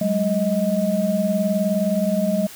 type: tone cluster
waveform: sine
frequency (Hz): 189 / 208.3 / 628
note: F#3 / G#3 / D#5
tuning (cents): +37 / +5 / +16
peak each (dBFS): -22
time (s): 0.01-2.47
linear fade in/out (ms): 5
effects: white hiss -40 dBFS RMS until 2.55 s